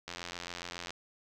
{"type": "click train", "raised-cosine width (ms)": 0.2, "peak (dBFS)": -22, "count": 73, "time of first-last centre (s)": [0.08, 0.906], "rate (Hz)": 87.2, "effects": []}